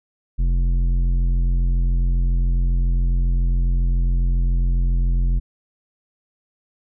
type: tone with tanh clipping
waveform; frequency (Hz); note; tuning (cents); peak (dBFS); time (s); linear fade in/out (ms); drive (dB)
sine; 43.65; F1; 0; -17; 0.38-5.4; 20; 10
effects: none